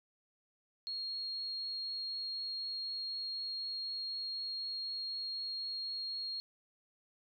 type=tone; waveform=sine; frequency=4276 Hz; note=C8; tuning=37 cents sharp; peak=-37 dBFS; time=0.87-6.4 s; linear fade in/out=0 ms; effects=none